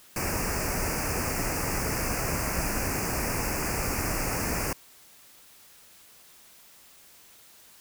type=band-stop noise; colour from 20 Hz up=pink; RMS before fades=-29 dBFS; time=0.16-4.73 s; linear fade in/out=2 ms; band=2700 to 4700 Hz; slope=96 dB/octave; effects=white hiss -54 dBFS RMS until 7.8 s